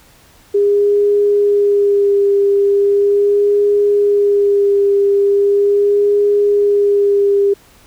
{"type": "tone with vibrato", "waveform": "sine", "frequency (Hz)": 404.9, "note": "G#4", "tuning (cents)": -44, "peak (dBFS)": -9, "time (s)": [0.54, 7.54], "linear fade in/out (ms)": 10, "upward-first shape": "sine", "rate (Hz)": 0.39, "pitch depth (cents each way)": 20, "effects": ["pink hiss -47 dBFS RMS until 7.86 s"]}